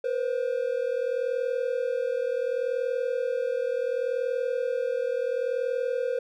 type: tone pair together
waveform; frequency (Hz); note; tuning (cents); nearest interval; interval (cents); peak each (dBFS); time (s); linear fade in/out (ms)
triangle; 479.9 / 520.6; B4 / C5; -50 / -9; minor second; 141; -26; 0.04-6.19; 5
effects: none

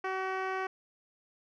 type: tone with low-pass filter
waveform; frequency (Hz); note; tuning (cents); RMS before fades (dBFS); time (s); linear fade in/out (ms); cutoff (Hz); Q
10% pulse; 378.6; F#4; +40; -34; 0.04-0.67; 5; 2100; 0.67
effects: none

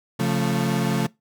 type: chord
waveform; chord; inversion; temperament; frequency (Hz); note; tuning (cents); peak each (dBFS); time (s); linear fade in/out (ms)
35% pulse; Db augmented; none; equal with one note detuned; 136.53 / 174.61 / 220; Db3 / F3 / A3; -26 / 0 / 0; -23; 0.19-1.07; 10
effects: noise-tail reverb RT60 0.2 s tail -22 dB re dry

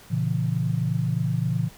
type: chord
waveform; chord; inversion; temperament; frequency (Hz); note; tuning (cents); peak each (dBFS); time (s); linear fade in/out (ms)
sine; A# diminished; none; just; 116.54 / 139.85 / 167.82; A#2 / C#3 / E3; 0 / +16 / +31; -26; 0.1-1.69; 20
effects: pink hiss -49 dBFS RMS until 1.77 s

